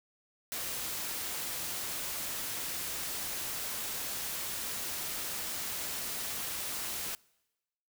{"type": "noise", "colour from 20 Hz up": "white", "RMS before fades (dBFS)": -37, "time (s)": [0.52, 7.15], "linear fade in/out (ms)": 0, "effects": ["noise-tail reverb RT60 1.0 s tail -25 dB re dry"]}